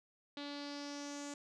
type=tone with low-pass filter sweep; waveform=sawtooth; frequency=287.2 Hz; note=D4; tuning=39 cents flat; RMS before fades=-45 dBFS; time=0.37-1.34 s; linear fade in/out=2 ms; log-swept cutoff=3900 to 7200 Hz; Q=4.3; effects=none